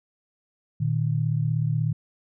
sine tone pair together, 116.9 / 153.35 Hz, A#2 / D#3, +5 / -25 cents, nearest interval perfect fourth, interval 470 cents, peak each -24 dBFS, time 0.8-1.93 s, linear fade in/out 10 ms, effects none

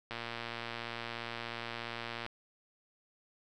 click train, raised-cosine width 0.3 ms, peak -23 dBFS, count 253, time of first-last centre 0.11-2.264 s, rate 117 Hz, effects none

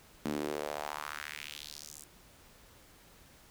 sawtooth tone with high-pass filter sweep, 74.2 Hz, D2, 18 cents sharp, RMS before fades -40 dBFS, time 0.25-2.04 s, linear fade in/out 5 ms, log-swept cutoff 230 to 8300 Hz, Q 2.4, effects pink hiss -59 dBFS RMS until 3.5 s

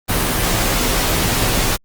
pink noise with comb filter, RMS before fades -17 dBFS, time 0.08-1.77 s, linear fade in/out 20 ms, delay 14 ms, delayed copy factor -0.55, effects Opus 32 kbps

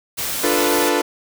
white noise, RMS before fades -24 dBFS, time 0.17-0.9 s, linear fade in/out 20 ms
sawtooth chord, B half-diminished seventh, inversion first, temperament equal, 293.7 / 349.2 / 440 / 493.9 Hz, D4 / F4 / A4 / B4, 0 / 0 / 0 / 0 cents, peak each -18 dBFS, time 0.43-1.02 s, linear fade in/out 10 ms
effects none

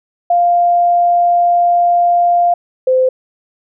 sine tone pair in turn, 698.5 / 515.6 Hz, F5 / C5, 0 / -26 cents, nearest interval perfect fourth, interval 526 cents, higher first, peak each -8 dBFS, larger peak neither, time 0.3-2.54 / 2.87-3.09 s, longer first, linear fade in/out 5 ms, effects none

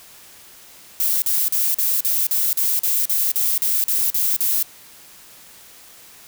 violet noise bursts, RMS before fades -19 dBFS, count 14, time 1-4.626 s, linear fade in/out 0 ms, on 220 ms, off 42 ms, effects white hiss -45 dBFS RMS until 6.27 s

